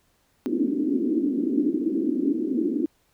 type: band-pass noise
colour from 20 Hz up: white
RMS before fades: -24 dBFS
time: 0.46-2.86 s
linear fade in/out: 0 ms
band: 250 to 330 Hz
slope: 48 dB/octave
effects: pink hiss -66 dBFS RMS until 3.13 s